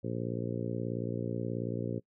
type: harmonic tone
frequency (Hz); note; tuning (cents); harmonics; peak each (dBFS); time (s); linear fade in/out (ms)
58.5; A#1; +7; 2 / 3 / 4 / 5 / 6 / 7 / 8 / 9; -37 / -39 / -40 / -41 / -42 / -42 / -43 / -44; 0.03-2; 20
effects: noise-tail reverb RT60 0.1 s tail -24 dB re dry